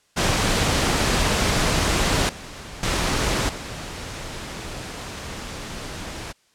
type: noise with level steps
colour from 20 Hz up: pink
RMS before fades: -20 / -37 / -22 / -33 dBFS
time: 0.16-6.33 s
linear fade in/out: 20 ms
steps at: 2.29 / 2.83 / 3.49 s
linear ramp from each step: 2 ms
effects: white hiss -62 dBFS RMS until 6.54 s + low-pass 8000 Hz 12 dB/octave